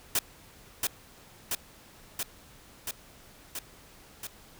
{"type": "noise with echo", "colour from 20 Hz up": "white", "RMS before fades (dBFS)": -26, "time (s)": [0.15, 0.19], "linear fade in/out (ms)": 2, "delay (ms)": 680, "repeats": 6, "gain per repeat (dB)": -2, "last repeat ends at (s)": 4.27, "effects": ["pink hiss -54 dBFS RMS until 4.59 s"]}